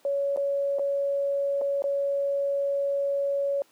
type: tone with dropouts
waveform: sine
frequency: 560 Hz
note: C#5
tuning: 18 cents sharp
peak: -23 dBFS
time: 0.05-3.62 s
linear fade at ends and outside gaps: 1 ms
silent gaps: 0.362-0.373 / 0.786-0.794 / 1.613-1.617 / 1.821-1.84 s
effects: pink hiss -61 dBFS RMS until 3.71 s + high-pass 300 Hz 12 dB/octave